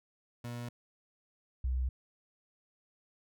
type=tone pair in turn; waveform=30% pulse / sine; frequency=119.9 / 63.51 Hz; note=A#2 / B1; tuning=+49 / +49 cents; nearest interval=major seventh; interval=1100 cents; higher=first; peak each=-36 / -29 dBFS; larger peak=second; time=0.44-0.69 / 1.64-1.89 s; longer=neither; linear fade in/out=5 ms; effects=none